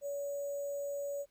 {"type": "tone with sample-and-hold", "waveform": "sine", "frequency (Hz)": 567, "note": "C#5", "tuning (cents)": 39, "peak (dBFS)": -35, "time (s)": [0.01, 1.26], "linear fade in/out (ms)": 50, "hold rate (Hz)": 7350, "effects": ["pink hiss -75 dBFS RMS until 1.3 s"]}